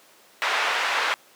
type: band-pass noise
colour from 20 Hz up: pink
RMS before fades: -24 dBFS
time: 0.42-1.14 s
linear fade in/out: 0 ms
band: 940 to 2700 Hz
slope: 12 dB/octave
effects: pink hiss -53 dBFS RMS until 1.35 s + high-pass 400 Hz 12 dB/octave

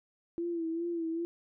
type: tone with vibrato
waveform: sine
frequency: 334.8 Hz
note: E4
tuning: 27 cents sharp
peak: -31 dBFS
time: 0.38-1.25 s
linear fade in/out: 0 ms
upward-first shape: sine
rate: 2.5 Hz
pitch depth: 53 cents each way
effects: none

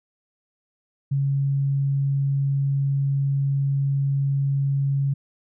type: tone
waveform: sine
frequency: 138.59 Hz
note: C#3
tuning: in tune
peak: -19 dBFS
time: 1.11-5.14 s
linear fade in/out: 10 ms
effects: none

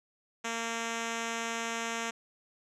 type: tone with low-pass filter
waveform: 5% pulse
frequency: 229.7 Hz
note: A#3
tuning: 25 cents flat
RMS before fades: -35 dBFS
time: 0.44-2.11 s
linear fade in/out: 10 ms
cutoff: 6800 Hz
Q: 1.4
effects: none

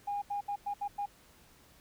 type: tone bursts at uneven times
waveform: sine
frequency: 814 Hz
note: G#5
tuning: 35 cents flat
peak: -31 dBFS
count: 6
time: 0.07-0.22 / 0.3-0.41 / 0.48-0.56 / 0.66-0.74 / 0.81-0.88 / 0.98-1.06 s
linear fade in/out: 10 ms
effects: tanh soft clip ceiling -27 dBFS + pink hiss -61 dBFS RMS until 1.8 s

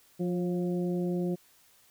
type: harmonic tone with a mistuned harmonic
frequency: 176.9 Hz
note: F3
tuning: 23 cents sharp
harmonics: 1 / 2 / 3 / 4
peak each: -29 / -32 / -40 / -47 dBFS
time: 0.19-1.36 s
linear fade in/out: 20 ms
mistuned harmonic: 3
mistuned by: +31 cents
effects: white hiss -62 dBFS RMS until 1.9 s

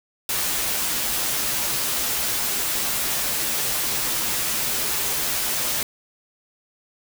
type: noise with comb filter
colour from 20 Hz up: white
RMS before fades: -24 dBFS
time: 0.29-5.83 s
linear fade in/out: 2 ms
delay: 11 ms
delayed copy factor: -0.55
effects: none

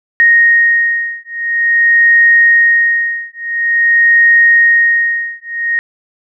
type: beating tone pair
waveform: sine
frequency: 1864.7 / 1865.18 Hz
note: A#6 / A#6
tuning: 0 / 0 cents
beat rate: 0.48 Hz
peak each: -10 dBFS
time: 0.2-5.79 s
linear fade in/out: 0 ms
effects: none

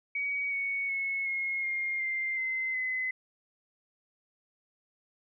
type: tone with pitch steps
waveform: sine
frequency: 2258 / 2224 / 2191 / 2159 / 2126 / 2095 / 2063 / 2033 Hz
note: C#7 / C#7 / C#7 / C#7 / C7 / C7 / C7 / B6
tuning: +31 / +5 / -21 / -46 / +27 / +2 / -25 / +50 cents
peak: -29 dBFS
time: 0.15-3.11 s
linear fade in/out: 5 ms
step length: 370 ms
effects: none

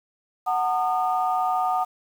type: tone cluster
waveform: sine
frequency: 741 / 906 / 1223 Hz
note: F#5 / A#5 / D#6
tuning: +2 / -50 / -30 cents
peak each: -22 / -28 / -26 dBFS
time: 0.46-1.85 s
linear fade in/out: 20 ms
effects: tanh soft clip ceiling -11 dBFS + 8-bit

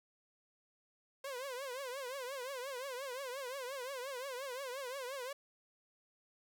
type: tone with vibrato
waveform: sawtooth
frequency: 523.3 Hz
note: C5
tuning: in tune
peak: -37 dBFS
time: 1.24-5.33 s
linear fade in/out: 5 ms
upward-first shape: triangle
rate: 5.7 Hz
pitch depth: 160 cents each way
effects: none

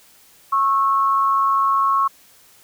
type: tone pair together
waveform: sine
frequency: 1096.2 / 1316 Hz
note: C#6 / E6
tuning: -20 / -3 cents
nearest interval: minor third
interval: 317 cents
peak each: -15 / -23 dBFS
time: 0.52-2.08 s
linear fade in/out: 10 ms
effects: white hiss -51 dBFS RMS until 2.63 s

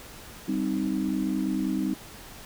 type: chord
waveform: sine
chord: C minor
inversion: second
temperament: equal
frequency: 196 / 261.6 / 311.1 Hz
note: G3 / C4 / Eb4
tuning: 0 / 0 / 0 cents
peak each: -29 dBFS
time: 0.48-1.94 s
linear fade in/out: 5 ms
effects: pink hiss -45 dBFS RMS until 2.45 s

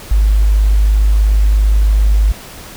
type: tone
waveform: sine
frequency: 51.5 Hz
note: G#1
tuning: 14 cents flat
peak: -7 dBFS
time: 0.11-2.32 s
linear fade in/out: 5 ms
effects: pink hiss -33 dBFS RMS until 2.76 s

